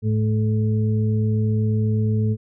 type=harmonic tone; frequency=108.2 Hz; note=A2; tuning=29 cents flat; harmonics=1 / 2 / 4; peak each=-18 / -24 / -30 dBFS; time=0.02-2.37 s; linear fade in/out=50 ms; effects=none

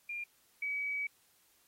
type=tone pair in turn; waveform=sine; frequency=2400 / 2276 Hz; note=D7 / C#7; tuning=+37 / +45 cents; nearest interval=minor second; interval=92 cents; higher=first; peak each=-37 / -33 dBFS; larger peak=second; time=0.09-0.24 / 0.62-1.07 s; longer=second; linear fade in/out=5 ms; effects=white hiss -69 dBFS RMS until 1.67 s + AAC 48 kbps

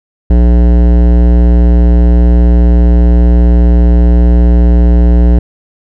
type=tone with hard clipping; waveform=sine; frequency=59.5 Hz; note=A#1; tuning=36 cents sharp; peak=-5 dBFS; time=0.3-5.39 s; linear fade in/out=5 ms; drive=16 dB; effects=none

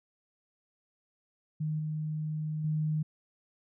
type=tone with level steps; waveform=sine; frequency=154.3 Hz; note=D#3; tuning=14 cents flat; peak=-29 / -31 / -27 dBFS; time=1.6-3.03 s; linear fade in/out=10 ms; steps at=1.79 / 2.64 s; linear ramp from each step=5 ms; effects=none

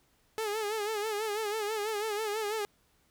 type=tone with vibrato; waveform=sawtooth; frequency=426 Hz; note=G#4; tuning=44 cents sharp; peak=-27 dBFS; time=0.38-2.65 s; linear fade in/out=0 ms; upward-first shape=sine; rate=6.1 Hz; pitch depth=81 cents each way; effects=pink hiss -69 dBFS RMS until 3.1 s

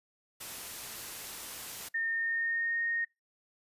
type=noise; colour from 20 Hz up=white; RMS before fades=-42 dBFS; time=0.4-1.89 s; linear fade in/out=10 ms
type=tone with pitch glide; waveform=sine; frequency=1823 to 1853.8 Hz; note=A#6 to A#6; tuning=-39 to -10 cents; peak=-29 dBFS; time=1.94-3.05 s; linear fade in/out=10 ms; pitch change=+29 cents; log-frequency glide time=2.08-2.83 s
effects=noise-tail reverb RT60 0.2 s tail -23 dB re dry + resampled to 32000 Hz

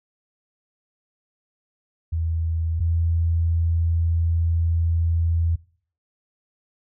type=tone pair in turn; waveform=sine; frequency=81.8 / 83.33 Hz; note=E2 / E2; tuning=-13 / +19 cents; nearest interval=unison; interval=32 cents; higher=second; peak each=-21 / -18 dBFS; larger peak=second; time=2.12-2.8 / 2.8-5.56 s; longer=second; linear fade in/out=10 ms; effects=noise-tail reverb RT60 0.5 s tail -22 dB re dry

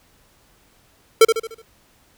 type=tone with echo; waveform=square; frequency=450.4 Hz; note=A4; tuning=40 cents sharp; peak=-7 dBFS; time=1.21-1.25 s; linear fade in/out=5 ms; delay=74 ms; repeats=5; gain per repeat=-7 dB; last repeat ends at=1.62 s; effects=pink hiss -57 dBFS RMS until 2.17 s

